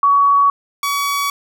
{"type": "tone pair in turn", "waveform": ["sine", "sawtooth"], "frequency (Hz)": [1127, 1132.6], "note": ["C#6", "C#6"], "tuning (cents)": [28, 37], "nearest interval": "unison", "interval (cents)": 9, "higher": "second", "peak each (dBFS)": [-9, -13], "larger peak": "first", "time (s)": [[0.03, 0.5], [0.83, 1.3]], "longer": "neither", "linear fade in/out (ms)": 2, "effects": []}